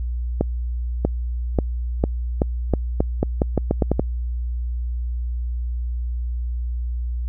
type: accelerating click train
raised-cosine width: 2 ms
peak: -4 dBFS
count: 14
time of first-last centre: 0.41-3.995 s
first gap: 640 ms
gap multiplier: 0.84
effects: added 60 Hz sine -22 dBFS peak until 7.28 s